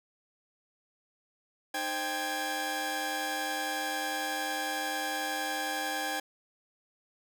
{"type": "tone cluster", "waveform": "sawtooth", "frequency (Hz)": [305.9, 523, 790, 1671], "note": ["D#4", "C5", "G5", "G#6"], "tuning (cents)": [-29, -1, 13, 10], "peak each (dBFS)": [-37, -37, -30, -33], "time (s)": [1.74, 6.2], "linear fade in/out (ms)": 5, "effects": []}